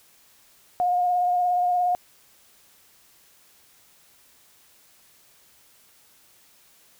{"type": "tone with vibrato", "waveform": "sine", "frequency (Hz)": 716, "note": "F5", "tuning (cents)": 43, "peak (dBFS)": -19, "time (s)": [0.8, 1.95], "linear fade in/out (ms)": 0, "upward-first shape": "sine", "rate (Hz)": 17, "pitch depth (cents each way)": 19, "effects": ["white hiss -57 dBFS RMS until 6.99 s"]}